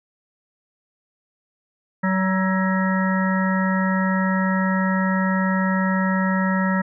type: harmonic tone with a mistuned harmonic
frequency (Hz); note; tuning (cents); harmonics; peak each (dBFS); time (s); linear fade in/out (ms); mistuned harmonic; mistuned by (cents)
189.2; F#3; +39; 1 / 3 / 5 / 7 / 9 / 10; -19 / -29 / -28 / -29 / -31 / -28; 2.03-6.82; 10; 9; -42
effects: none